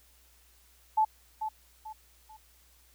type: tone with echo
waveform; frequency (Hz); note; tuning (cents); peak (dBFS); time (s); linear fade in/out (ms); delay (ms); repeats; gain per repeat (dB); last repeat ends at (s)
sine; 869; A5; -22; -21; 0.97-1.05; 10; 440; 3; -9; 2.37
effects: added 60 Hz sine -63 dBFS peak until 2.94 s + white hiss -63 dBFS RMS until 2.94 s